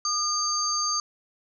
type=tone cluster; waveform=sine; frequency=1216 / 4660 / 6370 Hz; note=D#6 / D8 / G8; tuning=-40 / -14 / +27 cents; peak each=-28 dBFS; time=0.05-1 s; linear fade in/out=2 ms; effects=none